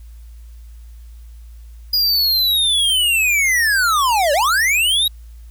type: linear two-way sweep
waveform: square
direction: down then up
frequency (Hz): 4929 to 546 to 3872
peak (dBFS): -14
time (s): 1.93-5.08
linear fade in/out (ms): 5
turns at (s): 4.33
effects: added 57 Hz sine -35 dBFS peak until 5.5 s + white hiss -57 dBFS RMS until 5.5 s